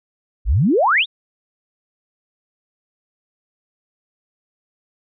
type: exponential sweep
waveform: sine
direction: up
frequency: 43.65 to 3864 Hz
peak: -12 dBFS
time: 0.45-1.06 s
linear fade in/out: 50 ms
effects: none